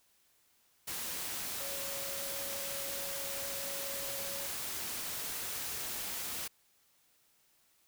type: tone in noise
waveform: sine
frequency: 554.4 Hz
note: C#5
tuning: in tune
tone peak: -45 dBFS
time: 1.6-4.47 s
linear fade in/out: 10 ms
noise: white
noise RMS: -39 dBFS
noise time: 0.87-6.48 s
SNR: -9 dB
effects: white hiss -70 dBFS RMS until 7.87 s